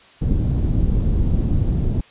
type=low-pass noise; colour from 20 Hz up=pink; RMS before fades=-18 dBFS; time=0.21-2.01 s; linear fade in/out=10 ms; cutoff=190 Hz; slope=12 dB/octave; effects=white hiss -48 dBFS RMS until 2.1 s + resampled to 8000 Hz